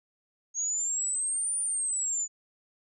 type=exponential two-way sweep; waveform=sine; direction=up then down; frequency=6540 to 9397 to 6910 Hz; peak=-27 dBFS; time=0.54-2.28 s; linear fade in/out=50 ms; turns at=1.58 s; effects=none